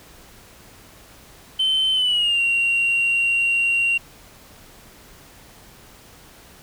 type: tone with pitch glide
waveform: sine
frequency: 3076 to 2756 Hz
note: G7 to F7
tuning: -33 to -24 cents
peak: -15 dBFS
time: 1.59-3.98 s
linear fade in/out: 10 ms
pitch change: -191 cents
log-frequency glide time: 1.93-2.41 s
effects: tanh soft clip ceiling -14 dBFS + pink hiss -47 dBFS RMS until 6.62 s